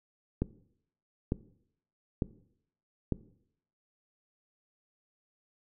click train, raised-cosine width 3 ms, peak -15 dBFS, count 4, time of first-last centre 0.42-3.123 s, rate 1.11 Hz, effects noise-tail reverb RT60 0.7 s tail -18 dB re dry

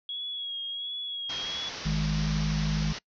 sine tone with vibrato, 3322 Hz, G#7, in tune, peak -32 dBFS, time 0.09-1.69 s, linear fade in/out 2 ms, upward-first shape sine, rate 1.4 Hz, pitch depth 36 cents each way
white low-pass noise, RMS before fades -39 dBFS, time 1.29-2.99 s, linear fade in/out 10 ms, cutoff 6000 Hz, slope 96 dB/octave
harmonic tone, 52.2 Hz, G#1, 10 cents sharp, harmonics 1 / 3 / 4, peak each -30 / -27 / -33 dBFS, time 1.85-2.93 s, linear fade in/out 10 ms
effects noise-tail reverb RT60 0.1 s tail -24 dB re dry

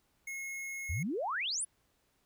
square tone, 2168 Hz, C#7, 39 cents flat, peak -39 dBFS, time 0.27-1.03 s, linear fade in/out 5 ms
sine exponential sweep, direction up, 68.2 to 10730 Hz, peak -32 dBFS, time 0.89-1.65 s, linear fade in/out 10 ms
effects pink hiss -74 dBFS RMS until 2.25 s

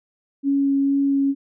sine tone with vibrato, 277.2 Hz, C#4, in tune, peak -16 dBFS, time 0.43-1.35 s, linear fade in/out 50 ms, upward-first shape sine, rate 2.2 Hz, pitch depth 8 cents each way, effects none

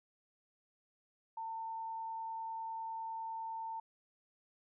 sine tone with frequency modulation, 900 Hz, A5, 39 cents sharp, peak -39 dBFS, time 1.37-3.8 s, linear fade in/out 5 ms, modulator 29.9 Hz, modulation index 0.21, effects none

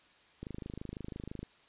click train, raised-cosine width 3 ms, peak -28 dBFS, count 27, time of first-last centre 0.43-1.43 s, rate 26 Hz, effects white hiss -63 dBFS RMS until 1.68 s + resampled to 8000 Hz

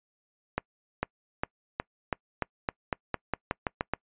accelerating click train, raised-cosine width 0.5 ms, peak -12 dBFS, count 14, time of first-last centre 0.58-3.936 s, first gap 450 ms, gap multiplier 0.9, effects noise-tail reverb RT60 0.1 s tail -26 dB re dry + resampled to 8000 Hz

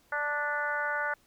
harmonic tone with a mistuned harmonic, 293.7 Hz, D4, in tune, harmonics 2 / 3 / 4 / 5 / 6 / 7, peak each -37 / -36 / -38 / -31 / -37 / -43 dBFS, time 0.12-1.14 s, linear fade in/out 5 ms, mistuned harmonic 7, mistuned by -33 cents, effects pink hiss -65 dBFS RMS until 1.26 s

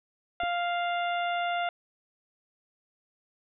harmonic tone, 698.5 Hz, F5, in tune, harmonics 1 / 2 / 3 / 4 / 5, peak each -28 / -34 / -38 / -40 / -42 dBFS, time 0.4-1.69 s, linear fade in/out 2 ms
clicks, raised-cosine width 2 ms, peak -29 dBFS, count 2, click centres 0.434 / 0.437 s
effects none

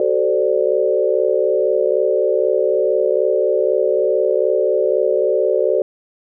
sine chord, D dominant seventh, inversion first, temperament equal with one note detuned, 377.6 / 440 / 523.3 / 587.3 Hz, F#4 / A4 / C5 / D5, +35 / 0 / 0 / 0 cents, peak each -19 dBFS, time 0-5.82 s, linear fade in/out 2 ms, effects none

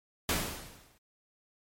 pink noise with exponential decay, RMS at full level -27 dBFS, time 0.29-0.98 s, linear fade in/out 2 ms, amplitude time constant 150 ms, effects MP3 64 kbps

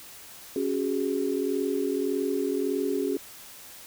sine chord, C# suspended fourth, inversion none, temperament equal with one note detuned, 277.2 / 373.6 / 415.3 Hz, C#4 / F#4 / G#4, 0 / +17 / 0 cents, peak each -29 dBFS, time 0.56-3.17 s, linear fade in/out 2 ms, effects white hiss -46 dBFS RMS until 3.86 s

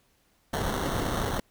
pink noise with sample-and-hold, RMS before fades -29 dBFS, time 0.53-1.4 s, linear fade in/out 5 ms, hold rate 2450 Hz, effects pink hiss -67 dBFS RMS until 1.5 s

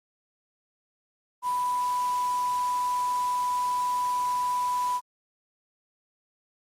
sine tone in noise, 990 Hz, B5, 4 cents sharp, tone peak -24 dBFS, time 1.42-5.01 s, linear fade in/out 50 ms, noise white, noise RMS -41 dBFS, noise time 1.42-5.01 s, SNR +14 dB, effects low-pass 11000 Hz 12 dB/octave + Opus 32 kbps

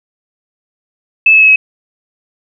sine tone with pitch steps, 2617 / 2597 / 2578 / 2559 Hz, E7 / E7 / E7 / D#7, -13 / -26 / -39 / +48 cents, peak -3 dBFS, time 1.26-1.56 s, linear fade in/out 5 ms, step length 75 ms, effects none

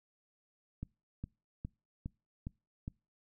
click train, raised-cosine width 5 ms, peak -27 dBFS, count 6, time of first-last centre 0.83-2.879 s, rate 2.44 Hz, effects noise-tail reverb RT60 0.3 s tail -26 dB re dry

